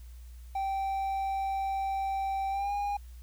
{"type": "tone with pitch glide", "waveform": "triangle", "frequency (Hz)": [779, 813.5], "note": ["G5", "G#5"], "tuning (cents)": [-11, -36], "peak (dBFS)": -27, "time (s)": [0.55, 2.97], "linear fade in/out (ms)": 5, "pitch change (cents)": 75, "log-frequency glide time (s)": [2.5, 2.73], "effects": ["added 60 Hz sine -44 dBFS peak until 3.22 s", "white hiss -63 dBFS RMS until 3.22 s"]}